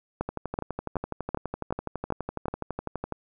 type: two click trains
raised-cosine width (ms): 1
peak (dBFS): -17 / -13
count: 35 / 7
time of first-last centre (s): 0.29-3.123 / 0.21-2.483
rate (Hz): 12 / 2.64
effects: none